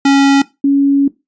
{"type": "tone pair in turn", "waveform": ["square", "sine"], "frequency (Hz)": [276.8, 278.9], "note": ["C#4", "C#4"], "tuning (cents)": [-2, 11], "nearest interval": "unison", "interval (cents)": 13, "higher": "second", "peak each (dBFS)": -7, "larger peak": "neither", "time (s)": [[0.05, 0.42], [0.64, 1.08]], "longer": "second", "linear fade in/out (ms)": 5, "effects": ["noise-tail reverb RT60 0.2 s tail -17 dB re dry", "resampled to 16000 Hz"]}